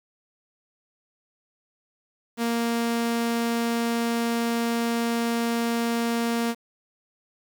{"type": "tone", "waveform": "sawtooth", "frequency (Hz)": 233.1, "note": "A#3", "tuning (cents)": 0, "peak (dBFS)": -19, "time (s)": [2.37, 6.55], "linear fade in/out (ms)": 50, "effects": ["8-bit"]}